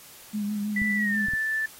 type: tone with vibrato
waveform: sine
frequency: 207.7 Hz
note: G#3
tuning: in tune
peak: -26 dBFS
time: 0.33-1.27 s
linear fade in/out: 20 ms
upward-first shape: sine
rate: 6.2 Hz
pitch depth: 35 cents each way
type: tone with pitch glide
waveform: sine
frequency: 1975.5 to 1760 Hz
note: B6 to A6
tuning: 0 to 0 cents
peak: -24 dBFS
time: 0.76-1.66 s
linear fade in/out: 5 ms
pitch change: -200 cents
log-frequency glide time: 0.96-1.2 s
type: clicks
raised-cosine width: 5 ms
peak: -24 dBFS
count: 3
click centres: 0.818 / 1.285 / 1.336 s
effects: white hiss -48 dBFS RMS until 1.79 s + AAC 48 kbps